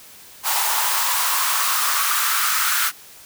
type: noise with high-pass filter sweep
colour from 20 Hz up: white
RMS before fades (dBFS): -20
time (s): 0.43-2.92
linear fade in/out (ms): 50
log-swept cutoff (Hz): 890 to 1400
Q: 4.7
effects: white hiss -44 dBFS RMS until 3.25 s